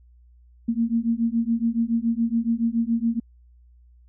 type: beating tone pair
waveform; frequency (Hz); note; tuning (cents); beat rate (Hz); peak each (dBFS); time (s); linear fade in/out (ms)
sine; 227.3 / 234.4; A#3 / A#3; -43 / +10; 7.1; -23; 0.68-3.2; 10
effects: added 60 Hz sine -50 dBFS peak until 4.08 s